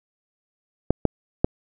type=clicks; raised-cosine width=2 ms; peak=-3 dBFS; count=3; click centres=0.906 / 1.053 / 1.445 s; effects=none